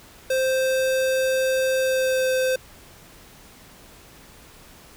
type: tone with pitch glide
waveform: square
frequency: 523 to 517.3 Hz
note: C5 to C5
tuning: -1 to -20 cents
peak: -20 dBFS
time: 0.3-2.56 s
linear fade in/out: 5 ms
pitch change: -19 cents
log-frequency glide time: 1.8-2.33 s
effects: pink hiss -48 dBFS RMS until 4.96 s